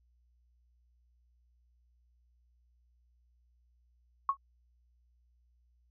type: tone with exponential decay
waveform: sine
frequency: 1100 Hz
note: C#6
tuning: 14 cents flat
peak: -21 dBFS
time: 4.29-4.37 s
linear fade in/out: 2 ms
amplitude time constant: 17 ms
effects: added 60 Hz sine -66 dBFS peak until 5.9 s